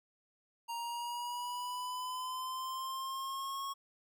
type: linear sweep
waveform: square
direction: up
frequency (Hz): 932.3 to 1100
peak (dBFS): -38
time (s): 0.68-3.74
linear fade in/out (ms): 20
effects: none